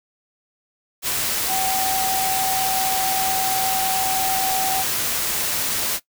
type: tone in noise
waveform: sine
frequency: 763 Hz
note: G5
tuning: 47 cents flat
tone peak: -22 dBFS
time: 1.47-4.85 s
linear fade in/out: 50 ms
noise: white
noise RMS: -23 dBFS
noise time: 1.02-6 s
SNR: -2 dB
effects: noise-tail reverb RT60 0.1 s tail -19 dB re dry